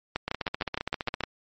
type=two click trains; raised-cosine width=0.3 ms; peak=-13 / -11 dBFS; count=15 / 8; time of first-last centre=0.28-1.207 / 0.16-1.237 s; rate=15.1 / 6.5 Hz; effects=MP3 32 kbps